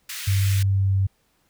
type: high-pass noise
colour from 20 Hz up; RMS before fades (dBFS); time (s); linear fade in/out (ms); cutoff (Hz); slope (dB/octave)
pink; -33; 0.09-0.63; 5; 1700; 24
type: tone with pitch glide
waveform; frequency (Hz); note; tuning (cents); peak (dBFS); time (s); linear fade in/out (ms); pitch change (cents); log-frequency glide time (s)
sine; 98 to 96.71; G2 to G2; 0 to -23; -17; 0.27-1.07; 10; -23; 0.6-0.95
effects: pink hiss -66 dBFS RMS until 1.49 s